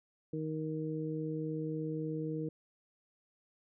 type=harmonic tone; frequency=156.5 Hz; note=D#3; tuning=10 cents sharp; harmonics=1 / 2 / 3; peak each=-38 / -38 / -40 dBFS; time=0.33-2.49 s; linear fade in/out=5 ms; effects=none